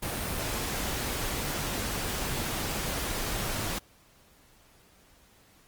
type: noise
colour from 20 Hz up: pink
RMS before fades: -32 dBFS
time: 0.02-3.79 s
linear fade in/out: 10 ms
effects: pink hiss -60 dBFS RMS until 5.67 s + Opus 32 kbps